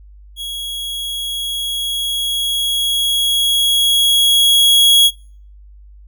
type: tone with level ramp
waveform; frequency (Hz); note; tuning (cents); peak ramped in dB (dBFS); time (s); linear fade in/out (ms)
45% pulse; 3322; G#7; 0; -23 to -6; 0.36-5.11; 50
effects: noise-tail reverb RT60 0.5 s tail -25 dB re dry + added 50 Hz sine -38 dBFS peak until 6.07 s